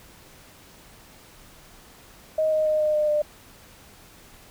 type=tone with pitch steps; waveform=sine; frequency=627 / 621.2 / 615.5 / 609.9 / 604.2 / 598.7 Hz; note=D#5 / D#5 / D#5 / D#5 / D5 / D5; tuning=+13 / -3 / -19 / -35 / +49 / +33 cents; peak=-19 dBFS; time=2.38-3.22 s; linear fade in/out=5 ms; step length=140 ms; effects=pink hiss -50 dBFS RMS until 4.5 s